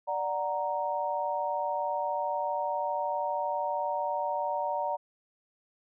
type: chord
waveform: sine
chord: D augmented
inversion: none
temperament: equal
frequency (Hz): 587.3 / 740 / 932.3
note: D5 / F#5 / A#5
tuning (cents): 0 / 0 / 0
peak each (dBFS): -33 / -34 / -31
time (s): 0.07-4.97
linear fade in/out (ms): 20
effects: none